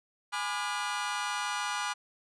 sawtooth chord, G# diminished seventh, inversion none, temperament just, 830.6 / 996.7 / 1196.1 / 1435.3 Hz, G#5 / B5 / D6 / F6, 0 / +16 / +31 / +47 cents, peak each -33 dBFS, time 0.32-1.94 s, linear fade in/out 20 ms, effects resampled to 22050 Hz

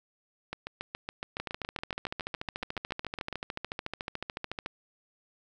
two click trains, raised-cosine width 0.3 ms, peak -18 / -19 dBFS, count 46 / 21, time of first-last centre 1.4-4.661 / 0.53-3.327 s, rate 13.8 / 7.15 Hz, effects none

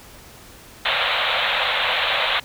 white band-pass noise, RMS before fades -21 dBFS, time 0.85-2.4 s, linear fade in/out 5 ms, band 490 to 3900 Hz, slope 96 dB/octave, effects pink hiss -44 dBFS RMS until 2.44 s

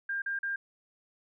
sine tone bursts, 1600 Hz, G6, 35 cents sharp, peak -30 dBFS, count 3, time 0.09-0.56 s, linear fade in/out 5 ms, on 130 ms, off 40 ms, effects none

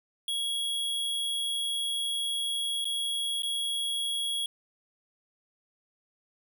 square tone with dropouts, 3322 Hz, G#7, in tune, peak -29 dBFS, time 0.28-4.46 s, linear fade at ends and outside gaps 2 ms, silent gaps 2.845-2.853 / 3.422-3.432 s, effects none

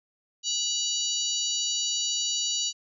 harmonic tone with a mistuned harmonic, 974 Hz, B5, 24 cents flat, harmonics 3 / 4 / 5 / 6 / 7, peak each -32 / -32 / -32 / -32 / -32 dBFS, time 0.43-2.73 s, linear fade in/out 50 ms, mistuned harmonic 5, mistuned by -110 cents, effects none

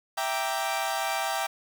sawtooth chord, E half-diminished seventh, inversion none, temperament equal, 659.3 / 784 / 932.3 / 1174.7 Hz, E5 / G5 / Bb5 / D6, 0 / 0 / 0 / 0 cents, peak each -29 / -26 / -31 / -32 dBFS, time 0.17-1.47 s, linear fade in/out 10 ms, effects 8-bit

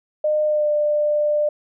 sine tone with pitch glide, 608 to 596.2 Hz, D#5 to D5, -40 to +26 cents, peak -16 dBFS, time 0.24-1.49 s, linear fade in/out 5 ms, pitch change -34 cents, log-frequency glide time 0.45-0.7 s, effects none

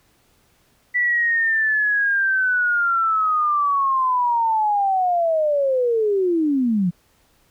sine linear sweep, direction down, 1972 to 167 Hz, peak -16 dBFS, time 0.94-6.91 s, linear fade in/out 20 ms, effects pink hiss -60 dBFS RMS until 7.5 s

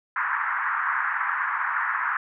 white band-pass noise, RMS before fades -26 dBFS, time 0.16-2.17 s, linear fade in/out 2 ms, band 960 to 1800 Hz, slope 48 dB/octave, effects none

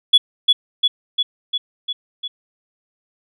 sine tone with echo, 3398 Hz, G#7, 39 cents sharp, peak -5 dBFS, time 0.13-0.18 s, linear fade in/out 10 ms, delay 350 ms, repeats 6, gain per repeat -3 dB, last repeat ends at 2.28 s, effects tanh soft clip ceiling -2 dBFS

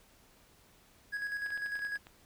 triangle tone with tremolo, 1661.2 Hz, G#6, in tune, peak -31 dBFS, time 1.12-1.98 s, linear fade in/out 20 ms, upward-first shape square, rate 10 Hz, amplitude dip 45%
clicks, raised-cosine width 0.3 ms, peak -34 dBFS, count 9, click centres 1.462 / 1.505 / 1.576 / 1.661 / 1.755 / 1.792 / 1.85 / 1.957 / 2.069 s
effects pink hiss -63 dBFS RMS until 2.25 s

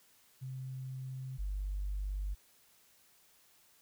sine tone pair in turn, 130.8 / 48.99 Hz, C3 / G1, 0 / 0 cents, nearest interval octave + perfect fourth, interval 1700 cents, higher first, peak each -39 / -33 dBFS, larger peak second, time 0.41-1.38 / 1.38-2.35 s, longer neither, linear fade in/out 20 ms, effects tanh soft clip ceiling -29 dBFS + white hiss -66 dBFS RMS until 3.81 s

